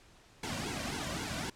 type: noise with flanger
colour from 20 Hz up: pink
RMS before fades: -37 dBFS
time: 0.43-1.5 s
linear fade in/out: 5 ms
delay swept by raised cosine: 1.6 to 2.4 ms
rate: 3.8 Hz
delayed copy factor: -1
effects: pink hiss -60 dBFS RMS until 1.55 s + low-pass 8000 Hz 12 dB/octave